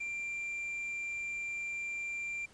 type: tone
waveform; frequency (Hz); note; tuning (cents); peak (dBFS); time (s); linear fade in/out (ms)
triangle; 2370; D7; +15; -34; 0-2.46; 10
effects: pink hiss -61 dBFS RMS until 2.53 s + resampled to 22050 Hz